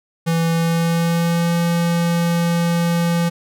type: tone with pitch glide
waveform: square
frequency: 165.8 to 170.26 Hz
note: E3 to F3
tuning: +10 to -44 cents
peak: -16 dBFS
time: 0.26-3.3 s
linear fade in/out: 20 ms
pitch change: +46 cents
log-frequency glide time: 0.51-1.54 s
effects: none